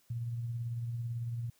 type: tone with tremolo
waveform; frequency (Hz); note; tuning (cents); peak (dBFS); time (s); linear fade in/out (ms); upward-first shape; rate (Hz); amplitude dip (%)
sine; 117.8; A#2; +19; -32; 0.1-1.5; 5; triangle; 18; 40
effects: white hiss -69 dBFS RMS until 1.59 s